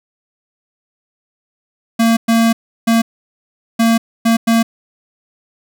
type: tone bursts at uneven times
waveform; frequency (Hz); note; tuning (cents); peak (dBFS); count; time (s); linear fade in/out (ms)
square; 228.4; A#3; -35; -10; 6; 1.99-2.17 / 2.28-2.53 / 2.87-3.02 / 3.79-3.98 / 4.25-4.37 / 4.47-4.63; 10
effects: none